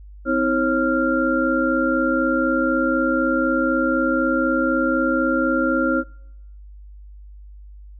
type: tone cluster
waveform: sine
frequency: 256.6 / 320.6 / 542 / 1388 Hz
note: C4 / E4 / C#5 / F6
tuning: -34 / -48 / -39 / -11 cents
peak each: -22 dBFS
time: 0.25-6.04 s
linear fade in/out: 50 ms
effects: noise-tail reverb RT60 0.8 s tail -25 dB re dry + added 50 Hz sine -38 dBFS peak until 7.99 s